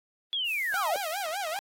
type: linear sweep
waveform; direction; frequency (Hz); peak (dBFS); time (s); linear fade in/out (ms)
sine; down; 3429 to 537; -27; 0.33-0.96; 0
type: noise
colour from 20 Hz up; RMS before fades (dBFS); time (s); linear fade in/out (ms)
violet; -42; 0.44-1.27; 50
type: tone with vibrato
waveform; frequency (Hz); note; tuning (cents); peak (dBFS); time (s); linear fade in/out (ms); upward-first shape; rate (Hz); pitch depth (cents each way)
sawtooth; 711; F5; +31; -27; 0.74-1.59; 0; sine; 5; 240
effects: AAC 48 kbps